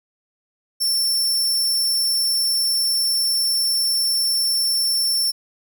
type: tone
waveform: sawtooth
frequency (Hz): 5410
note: E8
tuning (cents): +44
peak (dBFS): -15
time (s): 0.8-5.32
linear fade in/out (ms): 20
effects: none